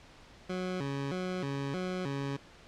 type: tone with vibrato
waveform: 20% pulse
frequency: 159.7 Hz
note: D#3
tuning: 45 cents sharp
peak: -28 dBFS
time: 0.49-2.37 s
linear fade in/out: 10 ms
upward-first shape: square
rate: 1.6 Hz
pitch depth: 240 cents each way
effects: pink hiss -55 dBFS RMS until 2.67 s + low-pass 5000 Hz 12 dB/octave